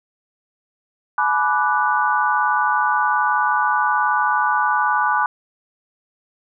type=chord; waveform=sine; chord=G# half-diminished seventh; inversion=none; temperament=equal with one note detuned; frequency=849 / 987.8 / 1174.7 / 1480 Hz; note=G#5 / B5 / D6 / F#6; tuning=+38 / 0 / 0 / 0 cents; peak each=-21 dBFS; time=1.18-5.26 s; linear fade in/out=2 ms; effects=none